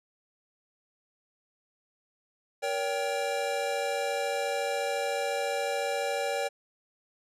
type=chord; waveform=square; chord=G diminished; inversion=first; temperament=just; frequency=470.4 / 564.5 / 784 Hz; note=Bb4 / Db5 / G5; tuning=+16 / +31 / 0 cents; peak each=-35 / -32 / -34 dBFS; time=2.62-6.49 s; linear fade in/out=20 ms; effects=low-pass 10000 Hz 12 dB/octave